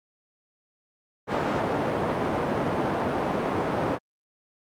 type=band-pass noise; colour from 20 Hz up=white; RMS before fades=-26 dBFS; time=1.27-3.99 s; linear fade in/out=50 ms; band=110 to 770 Hz; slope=12 dB/octave; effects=Opus 48 kbps